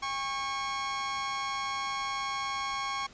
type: tone pair together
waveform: sawtooth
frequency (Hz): 804.2 / 1099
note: G5 / C#6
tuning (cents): +44 / -15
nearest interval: perfect fourth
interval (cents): 541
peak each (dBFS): -35 / -28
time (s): 0.02-3.07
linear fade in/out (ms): 10
effects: pink hiss -54 dBFS RMS until 3.13 s + resampled to 16000 Hz